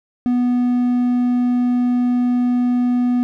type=tone; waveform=triangle; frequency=245.9 Hz; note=B3; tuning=7 cents flat; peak=-12 dBFS; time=0.26-3.23 s; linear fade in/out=0 ms; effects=none